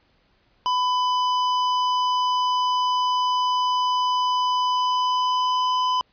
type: tone with pitch glide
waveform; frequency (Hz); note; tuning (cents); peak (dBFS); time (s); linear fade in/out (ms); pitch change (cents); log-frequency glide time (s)
square; 1000 to 1006.4; B5 to B5; +21 to +32; -20; 0.66-6.01; 0; +11; 4.7-5.75
effects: pink hiss -63 dBFS RMS until 6.12 s + resampled to 11025 Hz